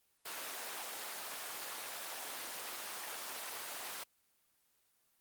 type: high-pass noise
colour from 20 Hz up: pink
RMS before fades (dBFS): -43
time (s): 0.25-4.04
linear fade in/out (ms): 10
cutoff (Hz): 690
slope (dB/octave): 12
effects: white hiss -75 dBFS RMS until 5.2 s + Opus 24 kbps